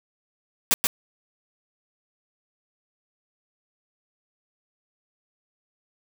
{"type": "noise with echo", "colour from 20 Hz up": "white", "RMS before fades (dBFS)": -19, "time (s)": [0.71, 0.74], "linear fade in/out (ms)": 0, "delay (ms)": 130, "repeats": 1, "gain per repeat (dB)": -3, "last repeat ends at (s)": 0.87, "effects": []}